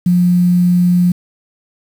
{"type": "tone with quantisation", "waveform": "sine", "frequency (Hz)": 177.5, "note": "F3", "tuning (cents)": 28, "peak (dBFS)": -8, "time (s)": [0.06, 1.12], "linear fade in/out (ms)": 5, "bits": 6, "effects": []}